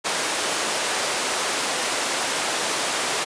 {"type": "high-pass noise", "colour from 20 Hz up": "pink", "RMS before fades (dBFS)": -24, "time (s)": [0.04, 3.25], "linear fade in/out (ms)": 20, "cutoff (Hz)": 460, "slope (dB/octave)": 12, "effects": ["resampled to 22050 Hz"]}